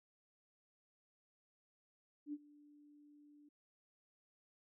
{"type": "tone with ADSR envelope", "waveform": "sine", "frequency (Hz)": 293.7, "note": "D4", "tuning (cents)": 0, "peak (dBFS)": -39, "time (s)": [2.26, 3.49], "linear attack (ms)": 70, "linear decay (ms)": 44, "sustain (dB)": -22, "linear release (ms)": 7, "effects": []}